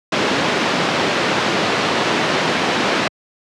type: band-pass noise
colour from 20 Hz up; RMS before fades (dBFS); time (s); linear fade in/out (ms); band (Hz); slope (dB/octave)
pink; -18; 0.12-3.08; 5; 210 to 4100; 12
effects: high-pass 100 Hz 12 dB/octave + low-pass 7000 Hz 12 dB/octave